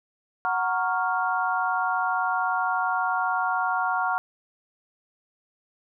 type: chord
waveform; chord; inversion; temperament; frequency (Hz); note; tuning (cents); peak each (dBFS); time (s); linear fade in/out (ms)
sine; Gb major seventh; none; equal; 740 / 932.3 / 1108.7 / 1396.9; Gb5 / Bb5 / Db6 / F6; 0 / 0 / 0 / 0; -27 / -29 / -29 / -27; 0.45-4.18; 0
effects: none